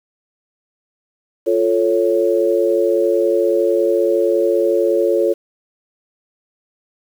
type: chord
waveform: sine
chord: F augmented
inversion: none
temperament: equal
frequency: 349.2 / 440 / 554.4 Hz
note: F4 / A4 / C#5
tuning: 0 / 0 / 0 cents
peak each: -17 dBFS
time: 1.46-5.34 s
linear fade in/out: 20 ms
effects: 7-bit